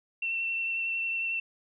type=tone with vibrato; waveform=sine; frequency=2700 Hz; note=E7; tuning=41 cents sharp; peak=-28 dBFS; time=0.22-1.4 s; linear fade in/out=5 ms; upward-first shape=sine; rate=11 Hz; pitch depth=13 cents each way; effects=none